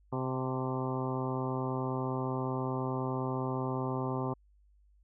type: harmonic tone with a mistuned harmonic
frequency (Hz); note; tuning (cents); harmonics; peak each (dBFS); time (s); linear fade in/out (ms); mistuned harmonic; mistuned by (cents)
130; C3; -11; 1 / 2 / 3 / 4 / 5 / 6 / 7 / 8 / 9; -35 / -37 / -38 / -42 / -44 / -44 / -42 / -42 / -46; 0.12-4.34; 10; 7; -28
effects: added 50 Hz sine -61 dBFS peak until 5.03 s

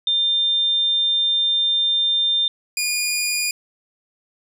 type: tone pair in turn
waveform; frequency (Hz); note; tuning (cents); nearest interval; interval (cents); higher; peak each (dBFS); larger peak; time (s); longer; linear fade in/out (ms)
sine / 15% pulse; 3600 / 2437; A7 / D#7; +39 / -37; perfect fifth; 676; first; -16 / -13; second; 0.07-2.48 / 2.77-3.51; first; 2
effects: none

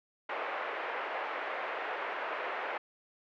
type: band-pass noise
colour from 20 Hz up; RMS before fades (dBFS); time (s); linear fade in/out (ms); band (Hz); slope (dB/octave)
pink; -37; 0.29-2.78; 5; 490 to 2300; 24
effects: none

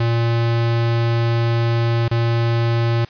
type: tone with dropouts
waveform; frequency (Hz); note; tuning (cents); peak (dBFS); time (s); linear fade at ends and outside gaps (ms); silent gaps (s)
square; 116.54; A#2; 0; -16; 0-3.05; 5; 2.082-2.111
effects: white hiss -45 dBFS RMS until 3.09 s + resampled to 11025 Hz

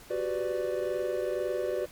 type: chord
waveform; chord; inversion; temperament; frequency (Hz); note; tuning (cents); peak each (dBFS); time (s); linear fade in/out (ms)
triangle; G major seventh; third; equal with one note detuned; 370 / 392 / 499 / 587.3; F#4 / G4 / B4 / D5; 0 / 0 / +18 / 0; -31 / -35 / -31 / -31; 0.1-1.86; 10
effects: pink hiss -51 dBFS RMS until 1.91 s + MP3 96 kbps

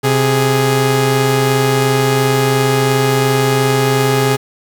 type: tone pair together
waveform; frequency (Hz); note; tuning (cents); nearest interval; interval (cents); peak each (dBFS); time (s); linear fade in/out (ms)
sawtooth; 130.81 / 415.3; C3 / G#4; 0 / 0; octave + minor sixth; 2000; -10; 0.03-4.37; 20
effects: 7-bit

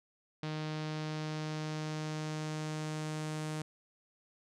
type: tone with low-pass filter sweep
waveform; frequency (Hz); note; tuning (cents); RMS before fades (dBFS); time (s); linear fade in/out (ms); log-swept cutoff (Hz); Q
sawtooth; 154.6; D#3; -11; -38; 0.43-3.62; 2; 4400 to 8700; 1.5
effects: none

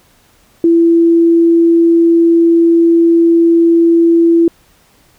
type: tone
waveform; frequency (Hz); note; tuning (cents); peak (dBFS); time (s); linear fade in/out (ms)
sine; 335.1; E4; +29; -5; 0.64-4.48; 2
effects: pink hiss -50 dBFS RMS until 5.18 s

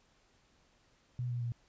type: tone with pitch steps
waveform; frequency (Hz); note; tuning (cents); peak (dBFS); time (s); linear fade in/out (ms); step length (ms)
sine; 123.47 / 121.14 / 118.85; B2 / B2 / A#2; 0 / -33 / +34; -33; 1.19-1.52; 0; 110
effects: pink hiss -69 dBFS RMS until 1.68 s + resampled to 16000 Hz

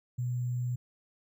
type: tone with sample-and-hold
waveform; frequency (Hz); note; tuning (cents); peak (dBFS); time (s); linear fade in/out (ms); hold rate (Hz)
sine; 123.47; B2; 0; -29; 0.18-0.76; 10; 7350
effects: none

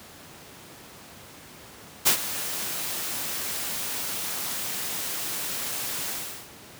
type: noise with ADSR envelope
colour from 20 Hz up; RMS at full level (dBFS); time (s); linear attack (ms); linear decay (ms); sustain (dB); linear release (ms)
white; -17; 2.05-6.5; 22; 94; -14; 410
effects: pink hiss -46 dBFS RMS until 6.79 s + high-pass 100 Hz 12 dB/octave

